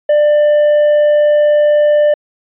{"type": "tone", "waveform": "triangle", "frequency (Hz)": 594, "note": "D5", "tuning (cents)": 20, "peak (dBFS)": -5, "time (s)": [0.09, 2.14], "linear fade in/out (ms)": 5, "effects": ["resampled to 8000 Hz"]}